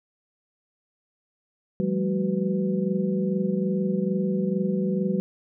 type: tone cluster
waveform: sine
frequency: 167.8 / 192 / 214.4 / 373.5 / 497 Hz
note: E3 / G3 / A3 / F#4 / B4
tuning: +31 / -36 / -45 / +16 / +11 cents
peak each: -32 / -24 / -31 / -30 / -32 dBFS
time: 1.8-5.2 s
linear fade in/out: 0 ms
effects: none